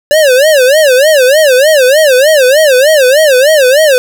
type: tone with vibrato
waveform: square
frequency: 563 Hz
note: C#5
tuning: 27 cents sharp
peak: -4 dBFS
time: 0.11-3.98 s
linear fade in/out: 0 ms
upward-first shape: sine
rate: 3.3 Hz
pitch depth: 210 cents each way
effects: none